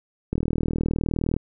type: click train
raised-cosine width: 3 ms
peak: -11 dBFS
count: 42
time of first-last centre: 0.33-1.365 s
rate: 39.6 Hz
effects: none